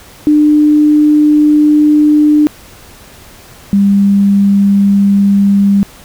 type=tone pair in turn; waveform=sine; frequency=299.9 / 199.49 Hz; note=D4 / G3; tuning=+36 / +31 cents; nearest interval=perfect fifth; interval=705 cents; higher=first; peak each=-4 / -5 dBFS; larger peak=first; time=0.27-2.47 / 3.73-5.83 s; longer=first; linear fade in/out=0 ms; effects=pink hiss -37 dBFS RMS until 6.04 s